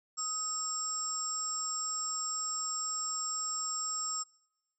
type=tone cluster; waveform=sine; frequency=1268 / 5380 / 7570 Hz; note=D#6 / E8 / A#8; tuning=+32 / +34 / +26 cents; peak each=-40 / -40 / -34 dBFS; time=0.17-4.24 s; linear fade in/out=20 ms; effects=noise-tail reverb RT60 0.9 s tail -25 dB re dry